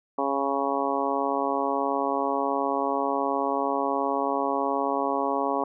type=harmonic tone; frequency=138.59 Hz; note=C#3; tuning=in tune; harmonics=2 / 3 / 4 / 5 / 6 / 7 / 8; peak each=-31 / -31 / -31 / -31 / -31 / -31 / -31 dBFS; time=0.18-5.64 s; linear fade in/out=5 ms; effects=none